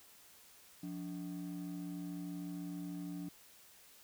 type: ring-modulated tone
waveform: triangle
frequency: 233.1 Hz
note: A#3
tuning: in tune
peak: -35 dBFS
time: 0.83-3.29 s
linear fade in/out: 5 ms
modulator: 56.8 Hz
effects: tanh soft clip ceiling -32 dBFS + white hiss -61 dBFS RMS until 4.03 s